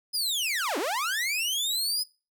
sawtooth linear two-way sweep, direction down then up, 5100 to 260 to 5100 Hz, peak -23 dBFS, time 0.13-2.04 s, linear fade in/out 20 ms, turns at 0.78 s, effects noise-tail reverb RT60 0.3 s tail -21 dB re dry

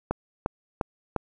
click train, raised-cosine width 1 ms, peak -11 dBFS, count 4, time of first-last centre 0.11-1.163 s, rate 2.85 Hz, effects none

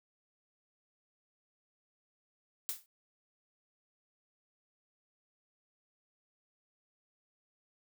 blue noise with exponential decay, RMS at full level -33 dBFS, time 2.69-2.86 s, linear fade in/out 0 ms, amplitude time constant 36 ms, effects none

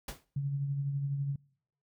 pink noise with exponential decay, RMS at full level -36 dBFS, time 0.08-0.25 s, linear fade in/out 5 ms, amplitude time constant 35 ms
sine tone with tremolo, 140.1 Hz, C#3, 19 cents sharp, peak -28 dBFS, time 0.36-1.36 s, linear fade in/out 5 ms, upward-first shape triangle, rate 12 Hz, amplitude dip 45%
effects noise-tail reverb RT60 0.7 s tail -26 dB re dry

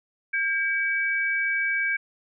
sine tone pair together, 1603 / 2283 Hz, G6 / D7, +38 / -50 cents, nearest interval tritone, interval 612 cents, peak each -25 dBFS, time 0.33-1.97 s, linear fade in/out 10 ms, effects none

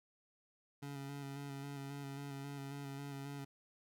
25% pulse tone with vibrato, 139.9 Hz, C#3, 16 cents sharp, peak -40 dBFS, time 0.82-3.45 s, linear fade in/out 10 ms, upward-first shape square, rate 3.7 Hz, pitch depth 21 cents each way, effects none

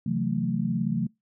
sine chord, F# half-diminished seventh, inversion second, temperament just, 133.2 / 166.5 / 185 / 222 Hz, C3 / E3 / F#3 / A3, +31 / +18 / 0 / +16 cents, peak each -31 / -30 / -29 / -28 dBFS, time 0.06-1.07 s, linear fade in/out 5 ms, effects noise-tail reverb RT60 0.2 s tail -26 dB re dry

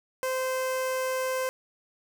sawtooth tone with notch filter, 518 Hz, C5, 17 cents flat, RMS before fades -29 dBFS, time 0.23-1.49 s, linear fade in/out 0 ms, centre 3800 Hz, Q 2, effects none

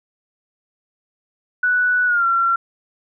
sine tone with pitch glide, 1480 to 1365 Hz, F#6 to F6, 0 to -40 cents, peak -14 dBFS, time 1.63-2.56 s, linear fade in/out 5 ms, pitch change -140 cents, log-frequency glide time 2.06-2.25 s, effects none

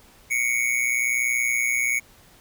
square tone with amplitude modulation, 2217 Hz, C#7, in tune, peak -18 dBFS, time 0.3-2 s, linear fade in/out 20 ms, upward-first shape sine, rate 121 Hz, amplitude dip 75%, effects pink hiss -53 dBFS RMS until 2.4 s

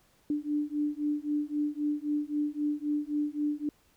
sine beating tone pair, 294 / 297.8 Hz, D4 / D4, +2 / +24 cents, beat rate 3.8 Hz, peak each -31 dBFS, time 0.3-3.69 s, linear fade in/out 2 ms, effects pink hiss -66 dBFS RMS until 3.96 s

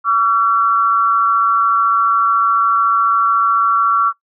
sine tone pair together, 1141.1 / 1357 Hz, C#6 / E6, +50 / +50 cents, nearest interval minor third, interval 300 cents, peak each -13 dBFS, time 0.04-4.13 s, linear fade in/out 50 ms, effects noise-tail reverb RT60 0.1 s tail -19 dB re dry

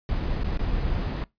brown noise with dropouts, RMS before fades -26 dBFS, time 0.09-1.24 s, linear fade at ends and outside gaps 1 ms, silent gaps 0.434-0.444 / 0.575-0.592 s, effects noise-tail reverb RT60 0.2 s tail -23 dB re dry + resampled to 11025 Hz

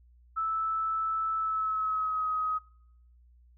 sine tone with pitch glide, 1313 to 1263.2 Hz, E6 to D#6, -7 to +26 cents, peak -27 dBFS, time 0.36-2.59 s, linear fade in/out 20 ms, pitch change -67 cents, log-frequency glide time 1.37-2.28 s, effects noise-tail reverb RT60 0.7 s tail -21 dB re dry + added 60 Hz sine -56 dBFS peak until 3.57 s

